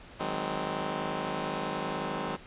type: chord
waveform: 10% pulse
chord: Ab dominant seventh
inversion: second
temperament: just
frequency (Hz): 155.74 / 186.89 / 207.7 / 259.6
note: Eb3 / Gb3 / Ab3 / C4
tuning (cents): +2 / +18 / 0 / -13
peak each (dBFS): -29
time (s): 0.19-2.37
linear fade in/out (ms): 20
effects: pink hiss -50 dBFS RMS until 2.46 s + resampled to 8000 Hz